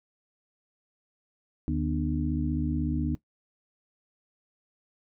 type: harmonic tone with a mistuned harmonic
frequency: 75.2 Hz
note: D2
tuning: 42 cents sharp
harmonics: 1 / 2 / 3 / 4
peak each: -31 / -31 / -31 / -31 dBFS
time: 1.68-3.15 s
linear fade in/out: 0 ms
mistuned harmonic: 3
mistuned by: +140 cents
effects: noise-tail reverb RT60 0.1 s tail -17 dB re dry